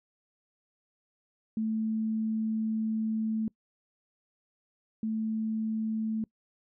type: tone pair in turn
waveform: sine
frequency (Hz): 220 / 220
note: A3 / A3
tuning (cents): 0 / 0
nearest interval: unison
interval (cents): 0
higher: neither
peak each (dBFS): -27 / -28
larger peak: first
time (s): 1.57-3.48 / 5.03-6.24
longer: first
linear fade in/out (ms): 2
effects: noise-tail reverb RT60 0.1 s tail -24 dB re dry